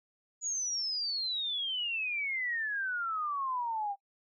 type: exponential sweep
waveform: sine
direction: down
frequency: 6900 to 784 Hz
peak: -31 dBFS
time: 0.41-3.96 s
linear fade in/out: 50 ms
effects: noise-tail reverb RT60 0.1 s tail -24 dB re dry